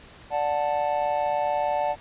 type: chord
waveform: triangle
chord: D major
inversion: none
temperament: just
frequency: 587.3 / 734.2 / 881 Hz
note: D5 / F#5 / A5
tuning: 0 / -14 / +2 cents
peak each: -25 dBFS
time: 0.3-1.96 s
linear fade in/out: 50 ms
effects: pink hiss -48 dBFS RMS until 2 s + resampled to 8000 Hz